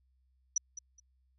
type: tone with echo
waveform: sine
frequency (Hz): 5920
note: F#8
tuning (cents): 0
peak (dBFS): -25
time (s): 0.56-0.58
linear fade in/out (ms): 5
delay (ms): 210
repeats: 2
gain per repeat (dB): -14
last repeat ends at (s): 1
effects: added 64 Hz sine -68 dBFS peak until 1.38 s